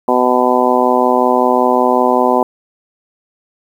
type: harmonic tone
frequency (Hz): 125.3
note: B2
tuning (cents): +25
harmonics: 2 / 3 / 4 / 5 / 6 / 7 / 8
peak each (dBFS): -17 / -17 / -17 / -17 / -17 / -17 / -17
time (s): 0.08-2.43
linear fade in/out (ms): 2
effects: 7-bit